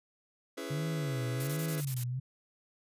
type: chord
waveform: sawtooth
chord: C# minor seventh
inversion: none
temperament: just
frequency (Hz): 277.2 / 332.6 / 415.8 / 498.9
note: C#4 / E4 / G#4 / B4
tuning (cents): 0 / +16 / +2 / +17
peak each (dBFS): -39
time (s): 0.57-1.81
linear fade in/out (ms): 10
type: tone with vibrato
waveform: sine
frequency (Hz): 140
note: C#3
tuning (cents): +18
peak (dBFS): -32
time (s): 0.7-2.2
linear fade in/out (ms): 10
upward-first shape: sine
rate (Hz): 1.3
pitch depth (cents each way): 230
type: noise bursts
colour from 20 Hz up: blue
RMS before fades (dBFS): -40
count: 7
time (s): 1.4-2.037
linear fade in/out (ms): 2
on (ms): 73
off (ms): 21
effects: resampled to 32000 Hz